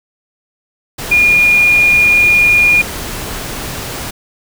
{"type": "tone in noise", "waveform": "sine", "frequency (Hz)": 2430, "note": "D#7", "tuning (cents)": -42, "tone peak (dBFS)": -6, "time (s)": [1.11, 2.82], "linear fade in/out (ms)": 10, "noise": "pink", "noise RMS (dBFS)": -23, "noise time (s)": [0.98, 4.11], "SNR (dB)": 14, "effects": []}